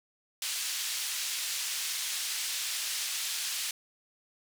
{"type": "band-pass noise", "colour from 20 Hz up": "pink", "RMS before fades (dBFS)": -34, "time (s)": [0.42, 3.71], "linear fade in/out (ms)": 2, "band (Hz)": [3100, 11000], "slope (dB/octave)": 12, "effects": []}